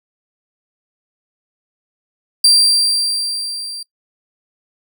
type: tone with level ramp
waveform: 35% pulse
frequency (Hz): 4713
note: D8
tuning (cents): +5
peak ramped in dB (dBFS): -5 to -25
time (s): 2.44-3.83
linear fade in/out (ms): 5
effects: noise-tail reverb RT60 0.1 s tail -22 dB re dry